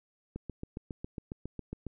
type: click train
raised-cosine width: 3 ms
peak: -25 dBFS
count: 12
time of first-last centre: 0.36-1.867 s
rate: 7.3 Hz
effects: none